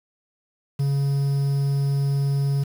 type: tone with quantisation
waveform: triangle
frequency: 139.5 Hz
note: C#3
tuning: 11 cents sharp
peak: -17 dBFS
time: 0.79-2.64 s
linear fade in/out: 10 ms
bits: 7
effects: none